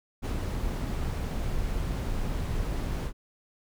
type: noise with ADSR envelope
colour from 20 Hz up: brown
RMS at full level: -28 dBFS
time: 0.22-3.13 s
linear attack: 31 ms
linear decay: 71 ms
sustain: -2 dB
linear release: 70 ms
effects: none